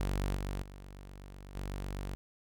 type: tone with level steps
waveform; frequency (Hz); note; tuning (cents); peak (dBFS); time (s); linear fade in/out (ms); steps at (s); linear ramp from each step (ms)
sawtooth; 48; G1; -36; -27 / -31 / -43 / -33; 0-2.15; 0; 0.36 / 0.62 / 1.55; 5
effects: none